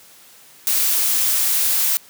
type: noise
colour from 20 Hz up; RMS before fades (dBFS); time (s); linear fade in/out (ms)
blue; -18; 0.67-1.97; 0
effects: white hiss -47 dBFS RMS until 2.09 s + high-pass 100 Hz 12 dB/octave